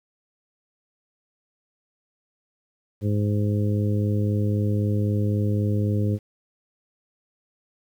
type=harmonic tone; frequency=103.83 Hz; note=G#2; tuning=in tune; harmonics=1 / 2 / 3 / 4 / 5; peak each=-21 / -27 / -31 / -33 / -35 dBFS; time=3.01-6.19 s; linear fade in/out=50 ms; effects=9-bit